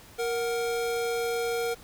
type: tone pair together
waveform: square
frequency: 467.3 / 740 Hz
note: A#4 / F#5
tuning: +4 / 0 cents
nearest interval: minor sixth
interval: 796 cents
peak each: -28 / -36 dBFS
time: 0.18-1.75 s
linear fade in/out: 20 ms
effects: pink hiss -51 dBFS RMS until 1.83 s